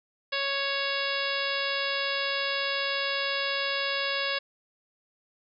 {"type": "harmonic tone with a mistuned harmonic", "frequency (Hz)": 554.4, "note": "C#5", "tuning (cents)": 0, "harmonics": [1, 2, 3, 4, 5, 6, 7, 8, 9], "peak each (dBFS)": [-34, -36, -33, -36, -34, -36, -37, -38, -38], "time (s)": [0.32, 4.39], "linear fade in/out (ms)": 10, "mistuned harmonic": 6, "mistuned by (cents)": 29, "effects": []}